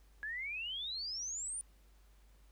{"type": "exponential sweep", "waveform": "sine", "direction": "up", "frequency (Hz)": [1664, 9460], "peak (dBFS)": -38, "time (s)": [0.23, 1.61], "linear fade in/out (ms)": 0, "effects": ["added 50 Hz sine -60 dBFS peak until 2.51 s", "pink hiss -71 dBFS RMS until 2.51 s"]}